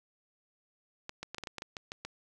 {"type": "clicks", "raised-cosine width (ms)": 0.2, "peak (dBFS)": -22, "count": 11, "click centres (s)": [1.094, 1.23, 1.346, 1.383, 1.437, 1.472, 1.583, 1.621, 1.768, 1.919, 2.05], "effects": []}